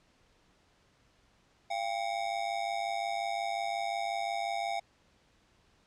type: ring-modulated tone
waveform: square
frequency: 740 Hz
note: F#5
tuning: in tune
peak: -29 dBFS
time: 1.7-4.8 s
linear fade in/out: 10 ms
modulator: 52.8 Hz
effects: pink hiss -67 dBFS RMS until 5.86 s + low-pass 6000 Hz 12 dB/octave